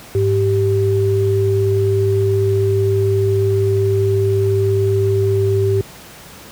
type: tone pair together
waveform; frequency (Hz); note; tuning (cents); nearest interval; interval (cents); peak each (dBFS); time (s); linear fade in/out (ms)
sine; 102.97 / 390; G#2 / G4; -14 / -9; octave + major seventh; 2305; -15; 0.15-5.81; 0
effects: pink hiss -38 dBFS RMS until 6.51 s + high-pass 60 Hz 12 dB/octave